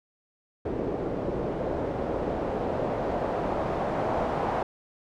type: noise with low-pass filter sweep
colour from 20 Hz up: white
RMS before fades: -29 dBFS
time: 0.65-4.63 s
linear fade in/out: 5 ms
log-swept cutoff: 440 to 780 Hz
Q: 1.7
effects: none

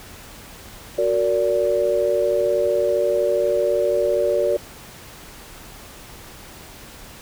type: chord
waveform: sine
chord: Gb augmented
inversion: none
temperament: just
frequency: 370 / 462.5 / 578.1 Hz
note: Gb4 / Bb4 / D5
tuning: 0 / -14 / -27 cents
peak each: -23 / -22 / -19 dBFS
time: 0.98-4.57 s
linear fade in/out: 5 ms
effects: pink hiss -41 dBFS RMS until 7.21 s

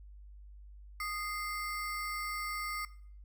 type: ring-modulated tone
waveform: square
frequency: 1664 Hz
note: G#6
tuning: 3 cents sharp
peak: -33 dBFS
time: 1-2.85 s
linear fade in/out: 2 ms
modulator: 427 Hz
effects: noise-tail reverb RT60 0.5 s tail -18 dB re dry + added 50 Hz sine -49 dBFS peak until 3.24 s

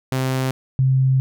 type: tone pair in turn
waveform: sawtooth / sine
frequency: 130.81 / 131.95 Hz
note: C3 / C3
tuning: 0 / +15 cents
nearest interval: unison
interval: 15 cents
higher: second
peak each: -15 / -13 dBFS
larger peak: second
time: 0.12-0.51 / 0.79-1.2 s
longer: second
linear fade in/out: 0 ms
effects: none

